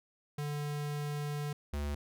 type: tone pair in turn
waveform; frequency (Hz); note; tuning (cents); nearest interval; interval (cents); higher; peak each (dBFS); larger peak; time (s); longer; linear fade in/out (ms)
square; 146.83 / 72.61; D3 / D2; 0 / -19; octave; 1219; first; -35 / -34; second; 0.38-1.53 / 1.73-1.95; first; 5
effects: none